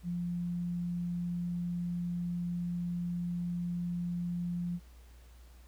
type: tone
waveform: sine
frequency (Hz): 174.61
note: F3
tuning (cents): 0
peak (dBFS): -32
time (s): 0.03-4.8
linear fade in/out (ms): 50
effects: added 60 Hz sine -52 dBFS peak until 5.67 s + pink hiss -64 dBFS RMS until 5.67 s